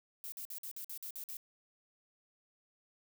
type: noise bursts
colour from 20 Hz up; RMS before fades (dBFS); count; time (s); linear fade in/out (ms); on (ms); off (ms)
violet; -44; 9; 0.24-1.369; 0; 81; 50
effects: none